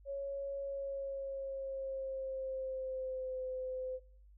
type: tone with pitch glide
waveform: sine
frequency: 554.4 to 514.3 Hz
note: C#5 to C5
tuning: 0 to -30 cents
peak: -37 dBFS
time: 0.05-4 s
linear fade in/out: 50 ms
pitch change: -130 cents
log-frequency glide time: 0.61-3.42 s
effects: noise-tail reverb RT60 0.6 s tail -23 dB re dry + added 50 Hz sine -57 dBFS peak until 4.37 s